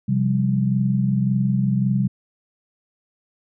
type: chord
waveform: sine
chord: C suspended fourth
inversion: none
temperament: just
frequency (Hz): 130.81 / 174.42 / 196.22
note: C3 / F3 / G3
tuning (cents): 0 / -2 / +2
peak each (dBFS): -20 / -26 / -20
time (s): 0.08-2.08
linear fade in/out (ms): 10
effects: none